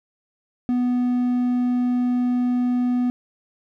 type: tone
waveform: triangle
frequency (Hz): 246.9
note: B3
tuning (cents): 0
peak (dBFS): -16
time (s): 0.69-3.1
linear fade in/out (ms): 0
effects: none